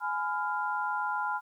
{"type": "chord", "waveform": "sine", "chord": "F diminished", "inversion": "first", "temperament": "just", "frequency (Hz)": [838.1, 1005.8, 1396.9], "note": ["Ab5", "Cb6", "F6"], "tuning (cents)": [16, 31, 0], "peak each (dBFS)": -33, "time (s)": [0, 1.41], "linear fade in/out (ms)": 50, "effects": ["11-bit"]}